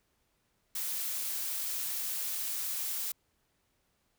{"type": "noise", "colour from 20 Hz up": "blue", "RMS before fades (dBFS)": -35, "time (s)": [0.75, 3.12], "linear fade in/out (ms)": 5, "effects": ["pink hiss -75 dBFS RMS until 4.18 s"]}